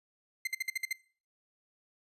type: tone bursts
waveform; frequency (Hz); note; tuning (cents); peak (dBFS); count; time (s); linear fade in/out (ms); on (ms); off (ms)
40% pulse; 2081; C7; -10; -29; 7; 0.45-0.929; 5; 23; 53
effects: noise-tail reverb RT60 0.4 s tail -20 dB re dry + resampled to 32000 Hz